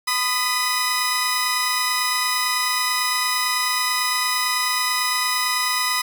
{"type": "tone cluster", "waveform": "sawtooth", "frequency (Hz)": [1008, 1238, 1987, 5060], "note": ["B5", "D#6", "B6", "D#8"], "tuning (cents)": [35, -9, 10, 28], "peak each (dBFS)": -22, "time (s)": [0.07, 6.02], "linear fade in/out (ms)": 10, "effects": ["8-bit"]}